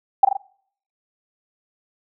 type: tone with echo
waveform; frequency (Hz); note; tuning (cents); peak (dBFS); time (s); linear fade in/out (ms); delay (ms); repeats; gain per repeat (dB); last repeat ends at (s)
sine; 784; G5; 0; -6; 0.23-0.25; 5; 40; 3; -5; 0.37
effects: noise-tail reverb RT60 0.6 s tail -24 dB re dry